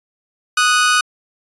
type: tone pair together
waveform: sawtooth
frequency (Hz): 1243 / 1478.2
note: D#6 / F#6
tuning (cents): -2 / -2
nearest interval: minor third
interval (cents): 300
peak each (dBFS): -11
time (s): 0.57-1.01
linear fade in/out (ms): 5
effects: resampled to 24000 Hz